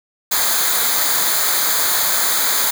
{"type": "noise with comb filter", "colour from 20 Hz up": "white", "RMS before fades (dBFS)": -17, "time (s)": [0.31, 2.71], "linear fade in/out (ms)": 10, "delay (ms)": 0.36, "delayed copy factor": -0.75, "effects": []}